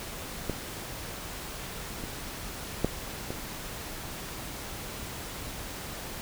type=clicks; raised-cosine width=2 ms; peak=-16 / -24 / -10 / -20 dBFS; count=4; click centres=0.497 / 2.038 / 2.846 / 3.305 s; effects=pink hiss -39 dBFS RMS until 6.21 s